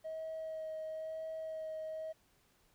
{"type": "tone with vibrato", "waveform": "triangle", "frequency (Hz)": 635, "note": "D#5", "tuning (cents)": 35, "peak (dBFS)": -36, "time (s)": [0.04, 2.13], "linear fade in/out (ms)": 20, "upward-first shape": "sine", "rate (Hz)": 1, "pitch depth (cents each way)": 13, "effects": ["tanh soft clip ceiling -36 dBFS", "pink hiss -71 dBFS RMS until 2.74 s"]}